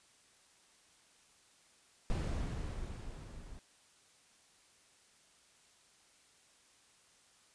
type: noise with level ramp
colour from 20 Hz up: brown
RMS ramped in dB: -34 to -51 dBFS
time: 2.1-3.59 s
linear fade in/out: 0 ms
effects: white hiss -66 dBFS RMS until 7.54 s + resampled to 22050 Hz